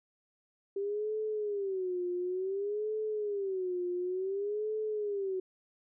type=tone with vibrato; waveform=sine; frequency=392 Hz; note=G4; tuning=in tune; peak=-31 dBFS; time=0.76-5.4 s; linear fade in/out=5 ms; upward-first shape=sine; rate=0.56 Hz; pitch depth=170 cents each way; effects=none